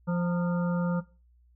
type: harmonic tone with a mistuned harmonic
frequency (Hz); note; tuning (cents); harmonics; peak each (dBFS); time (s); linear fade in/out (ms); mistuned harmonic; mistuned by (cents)
174.61; F3; 0; 1 / 3 / 5 / 7 / 8; -25 / -35 / -39 / -42 / -43; 0.07-1.01; 20; 5; +71
effects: noise-tail reverb RT60 0.3 s tail -17 dB re dry + added 60 Hz sine -58 dBFS peak until 1.55 s